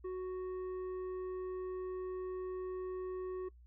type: tone with tanh clipping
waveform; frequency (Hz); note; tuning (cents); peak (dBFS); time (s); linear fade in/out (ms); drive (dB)
triangle; 370; F#4; 0; -39; 0.04-3.49; 10; 11
effects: noise-tail reverb RT60 0.1 s tail -22 dB re dry + added 60 Hz sine -56 dBFS peak until 3.66 s